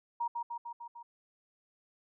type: tone with echo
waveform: sine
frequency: 944 Hz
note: A#5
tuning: 22 cents sharp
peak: -30 dBFS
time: 0.2-0.28 s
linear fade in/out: 10 ms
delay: 150 ms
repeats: 5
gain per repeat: -3 dB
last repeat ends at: 1.03 s
effects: none